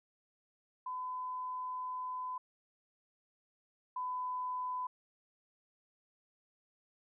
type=tone pair in turn; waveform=sine; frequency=1010 / 1004.2 Hz; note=B5 / B5; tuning=+39 / +29 cents; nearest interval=unison; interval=10 cents; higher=first; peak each=-37 / -35 dBFS; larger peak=second; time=0.86-2.38 / 3.96-4.87 s; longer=first; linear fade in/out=5 ms; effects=none